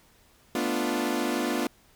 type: chord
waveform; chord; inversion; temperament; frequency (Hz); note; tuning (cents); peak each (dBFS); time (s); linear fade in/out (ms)
sawtooth; B half-diminished seventh; third; equal; 220 / 246.9 / 293.7 / 349.2; A3 / B3 / D4 / F4; 0 / 0 / 0 / 0; -31 / -26 / -27 / -27; 0.55-1.67; 2
effects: pink hiss -60 dBFS RMS until 1.95 s